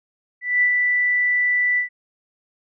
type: tone with ADSR envelope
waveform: sine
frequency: 1975.5 Hz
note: B6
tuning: in tune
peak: -13 dBFS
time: 0.41-1.89 s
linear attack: 210 ms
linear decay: 81 ms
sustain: -3 dB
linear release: 110 ms
effects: none